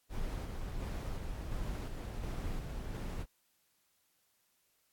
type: noise with tremolo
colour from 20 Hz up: brown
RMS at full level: -38 dBFS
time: 0.09-3.26 s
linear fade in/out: 50 ms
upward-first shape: square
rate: 1.4 Hz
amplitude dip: 25%
effects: white hiss -75 dBFS RMS until 4.92 s + AAC 64 kbps